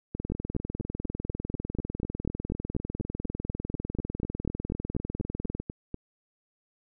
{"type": "two click trains", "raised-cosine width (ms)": 3, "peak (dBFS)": [-19, -19], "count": [24, 110], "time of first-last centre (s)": [[0.32, 5.943], [0.15, 5.6]], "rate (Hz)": [4.09, 20], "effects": []}